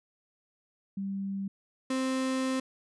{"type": "tone pair in turn", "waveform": ["sine", "35% pulse"], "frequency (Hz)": [196, 261.6], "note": ["G3", "C4"], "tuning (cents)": [0, 0], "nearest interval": "perfect fourth", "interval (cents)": 500, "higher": "second", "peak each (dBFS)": [-31, -26], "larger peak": "second", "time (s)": [[0.97, 1.48], [1.9, 2.6]], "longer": "second", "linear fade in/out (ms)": 5, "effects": ["resampled to 24000 Hz"]}